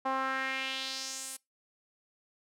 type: tone with band-pass filter sweep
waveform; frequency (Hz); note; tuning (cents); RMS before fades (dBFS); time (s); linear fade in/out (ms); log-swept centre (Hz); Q
sawtooth; 265.1; C4; +23; -35; 0.05-1.37; 10; 910 to 10000; 2.5
effects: noise-tail reverb RT60 0.2 s tail -24 dB re dry